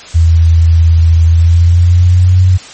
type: tone with pitch glide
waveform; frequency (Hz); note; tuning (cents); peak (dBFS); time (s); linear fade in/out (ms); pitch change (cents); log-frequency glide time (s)
sine; 82.41 to 91.97; E2 to F#2; 0 to -10; -3; 0.14-2.58; 20; +190; 1.28-2.4
effects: white hiss -31 dBFS RMS until 2.73 s + MP3 32 kbps